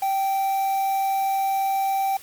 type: tone with quantisation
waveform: triangle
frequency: 779 Hz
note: G5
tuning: 11 cents flat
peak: -18 dBFS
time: 0.02-2.17 s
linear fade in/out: 5 ms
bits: 6
effects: white hiss -45 dBFS RMS until 2.22 s + MP3 96 kbps